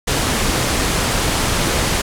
pink low-pass noise, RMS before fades -18 dBFS, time 0.07-2.02 s, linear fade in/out 10 ms, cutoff 11000 Hz, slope 24 dB/octave, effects none

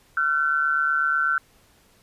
sine tone pair together, 1368 / 1516.1 Hz, F6 / F#6, -36 / +42 cents, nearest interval major second, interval 178 cents, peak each -22 dBFS, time 0.17-1.38 s, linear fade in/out 2 ms, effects pink hiss -58 dBFS RMS until 2.02 s + resampled to 32000 Hz

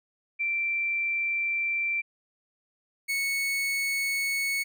sine / 40% pulse tone pair in turn, 2349 / 2211 Hz, D7 / C#7, 0 / -5 cents, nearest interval minor second, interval 105 cents, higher first, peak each -25 dBFS, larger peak neither, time 0.39-2.02 / 3.08-4.64 s, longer first, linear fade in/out 20 ms, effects none

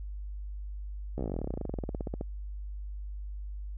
slowing click train, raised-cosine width 2 ms, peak -21 dBFS, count 30, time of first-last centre 1.18-2.211 s, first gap 14 ms, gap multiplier 1.06, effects added 50 Hz sine -36 dBFS peak until 3.77 s

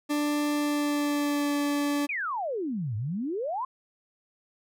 40% pulse tone with pitch glide, 294.6 to 288.7 Hz, D4 to D4, +6 to -30 cents, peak -24 dBFS, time 0.09-2.07 s, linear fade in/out 20 ms, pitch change -36 cents, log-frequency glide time 0.52-1.55 s
sine exponential two-way sweep, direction down then up, 2567 to 100.4 to 1085 Hz, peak -28 dBFS, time 2.09-3.65 s, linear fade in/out 5 ms, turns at 2.96 s
effects none

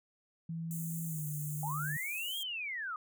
sine tone with pitch glide, 164.81 to 149.4 Hz, E3 to D3, 0 to +30 cents, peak -36 dBFS, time 0.49-1.97 s, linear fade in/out 5 ms, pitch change -170 cents, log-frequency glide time 1.06-1.27 s
white high-pass noise, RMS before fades -44 dBFS, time 0.71-2.43 s, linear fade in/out 0 ms, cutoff 6500 Hz, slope 96 dB/octave
sine linear two-way sweep, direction up then down, 769 to 3300 to 1204 Hz, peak -36 dBFS, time 1.63-2.96 s, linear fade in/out 2 ms, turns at 2.39 s
effects none

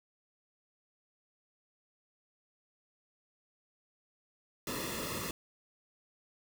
pink noise with comb filter, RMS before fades -38 dBFS, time 4.67-5.31 s, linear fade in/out 2 ms, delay 1.3 ms, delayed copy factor -0.8, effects none

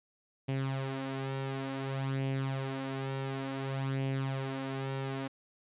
sawtooth tone with flanger, 134.7 Hz, C#3, 49 cents flat, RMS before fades -35 dBFS, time 0.48-5.28 s, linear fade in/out 10 ms, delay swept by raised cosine 0.36 to 5.26 ms, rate 0.56 Hz, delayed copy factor +0.6, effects resampled to 8000 Hz

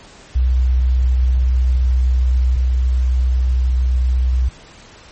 sine tone pair in turn, 62.9 / 62.9 Hz, B1 / B1, +32 / +32 cents, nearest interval unison, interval 0 cents, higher neither, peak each -11 / -12 dBFS, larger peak first, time 0.35-2.56 / 2.56-4.49 s, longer first, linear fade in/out 10 ms, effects pink hiss -42 dBFS RMS until 5.11 s + MP3 32 kbps

